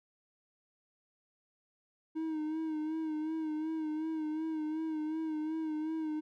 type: tone with vibrato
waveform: triangle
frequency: 313.4 Hz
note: D#4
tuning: 13 cents sharp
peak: -31 dBFS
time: 2.15-6.21 s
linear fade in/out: 20 ms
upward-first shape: sine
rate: 2.7 Hz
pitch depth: 44 cents each way
effects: none